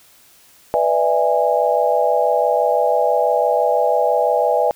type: chord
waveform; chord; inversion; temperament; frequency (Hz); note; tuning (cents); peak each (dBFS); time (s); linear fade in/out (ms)
sine; E dominant seventh; second; just; 494.4 / 593.3 / 659.3 / 824.1; B4 / D5 / E5 / G#5; +2 / +18 / 0 / -14; -19; 0.74-4.71; 0
effects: white hiss -50 dBFS RMS until 4.75 s